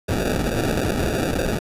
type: noise with sample-and-hold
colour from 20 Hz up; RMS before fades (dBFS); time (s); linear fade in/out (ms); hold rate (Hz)
white; -22; 0.08-1.59; 10; 1050
effects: resampled to 32000 Hz